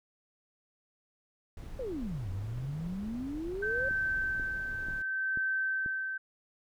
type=noise; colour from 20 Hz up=brown; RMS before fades=-44 dBFS; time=1.57-5.02 s; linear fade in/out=2 ms
type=exponential two-way sweep; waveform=sine; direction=down then up; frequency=554.4 to 89.9 to 554.4 Hz; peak=-34 dBFS; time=1.79-3.89 s; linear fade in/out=5 ms; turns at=2.3 s
type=tone with tremolo; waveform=sine; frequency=1547 Hz; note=G6; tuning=23 cents flat; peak=-28 dBFS; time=3.62-6.18 s; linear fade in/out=10 ms; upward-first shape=sine; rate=0.66 Hz; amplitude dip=50%
type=click train; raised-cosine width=3 ms; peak=-31 dBFS; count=5; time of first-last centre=3.91-5.861 s; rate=2.05 Hz
effects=none